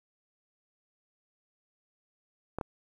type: clicks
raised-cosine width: 1 ms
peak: -19 dBFS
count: 2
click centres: 2.586 / 2.612 s
effects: 9-bit